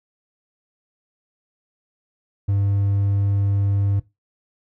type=tone; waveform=triangle; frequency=99.8 Hz; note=G2; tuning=32 cents sharp; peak=-15 dBFS; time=2.48-4 s; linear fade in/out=10 ms; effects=noise-tail reverb RT60 0.2 s tail -17 dB re dry